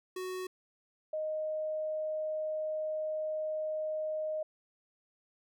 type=tone pair in turn; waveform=square / sine; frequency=370 / 620.9 Hz; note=F#4 / D#5; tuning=0 / -4 cents; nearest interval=major sixth; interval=896 cents; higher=second; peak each=-37 / -32 dBFS; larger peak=second; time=0.16-0.47 / 1.13-4.43 s; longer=second; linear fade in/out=5 ms; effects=none